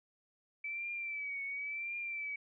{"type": "tone with vibrato", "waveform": "sine", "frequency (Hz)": 2307, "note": "D7", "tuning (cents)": -31, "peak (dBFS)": -37, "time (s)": [0.64, 2.36], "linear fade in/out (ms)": 5, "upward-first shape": "triangle", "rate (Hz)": 0.94, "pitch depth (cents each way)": 74, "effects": []}